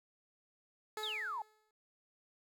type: tone with exponential decay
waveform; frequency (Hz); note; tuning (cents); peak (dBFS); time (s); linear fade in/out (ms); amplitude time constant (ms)
15% pulse; 430; A4; -40; -32; 0.97-1.71; 2; 160
type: exponential sweep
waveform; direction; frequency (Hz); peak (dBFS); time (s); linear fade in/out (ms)
sine; down; 3951 to 814; -37; 1.03-1.42; 2
effects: none